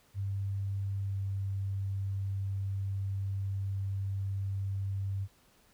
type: tone with pitch glide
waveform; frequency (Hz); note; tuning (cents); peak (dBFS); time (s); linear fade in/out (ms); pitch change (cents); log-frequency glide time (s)
sine; 98.6 to 97.86; G2 to G2; +11 to -2; -31; 0.14-5.28; 50; -13; 1.06-1.15
effects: pink hiss -65 dBFS RMS until 5.73 s